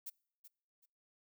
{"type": "noise with echo", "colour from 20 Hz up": "violet", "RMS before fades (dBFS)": -44, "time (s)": [0.06, 0.1], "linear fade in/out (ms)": 10, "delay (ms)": 380, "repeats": 2, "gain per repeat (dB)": -12, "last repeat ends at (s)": 0.86, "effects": ["noise-tail reverb RT60 0.6 s tail -26 dB re dry"]}